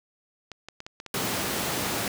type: clicks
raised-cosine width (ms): 0.2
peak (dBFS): -22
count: 10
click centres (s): 0.517 / 0.686 / 0.804 / 0.865 / 1.001 / 1.063 / 1.144 / 1.199 / 1.272 / 1.34
type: high-pass noise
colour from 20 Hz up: pink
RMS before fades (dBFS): -29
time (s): 1.14-2.08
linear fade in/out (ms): 2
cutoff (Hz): 130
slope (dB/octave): 12
effects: none